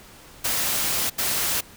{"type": "noise bursts at uneven times", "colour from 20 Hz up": "white", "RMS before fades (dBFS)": -24, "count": 2, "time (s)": [[0.44, 1.1], [1.18, 1.61]], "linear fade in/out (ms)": 10, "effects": ["pink hiss -47 dBFS RMS until 1.76 s"]}